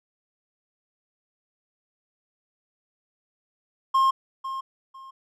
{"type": "tone with echo", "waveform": "triangle", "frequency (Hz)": 1067, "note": "C6", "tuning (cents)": 34, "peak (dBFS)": -15, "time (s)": [3.94, 4.11], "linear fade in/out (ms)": 10, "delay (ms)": 500, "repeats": 2, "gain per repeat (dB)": -12, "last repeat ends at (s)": 5.11, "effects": []}